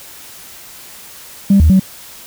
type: tone with pitch steps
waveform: sine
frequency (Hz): 197.8 / 77.8 / 189.6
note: G3 / D#2 / F#3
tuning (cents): +16 / 0 / +43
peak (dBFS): -4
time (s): 1.5-1.797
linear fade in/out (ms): 5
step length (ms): 99
effects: tanh soft clip ceiling -2 dBFS + white hiss -36 dBFS RMS until 2.26 s